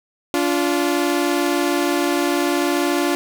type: tone pair together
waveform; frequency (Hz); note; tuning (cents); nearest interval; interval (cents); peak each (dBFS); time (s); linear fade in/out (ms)
sawtooth; 288.7 / 349.2; D4 / F4; -30 / 0; minor third; 330; -16; 0.34-3.15; 0
effects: none